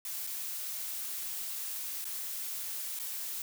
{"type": "noise with dropouts", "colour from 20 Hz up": "blue", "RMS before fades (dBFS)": -38, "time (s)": [0.05, 3.42], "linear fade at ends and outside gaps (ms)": 2, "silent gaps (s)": [[0.267, 0.271], [2.044, 2.052], [2.991, 2.997]], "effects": []}